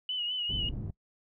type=tone with vibrato; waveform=sine; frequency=2944 Hz; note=F#7; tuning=9 cents flat; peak=-30 dBFS; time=0.09-0.69 s; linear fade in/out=2 ms; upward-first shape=sine; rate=4.9 Hz; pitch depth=53 cents each way
type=low-pass noise; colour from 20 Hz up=pink; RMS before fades=-36 dBFS; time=0.49-0.91 s; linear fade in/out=10 ms; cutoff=190 Hz; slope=12 dB/octave
effects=noise-tail reverb RT60 0.1 s tail -22 dB re dry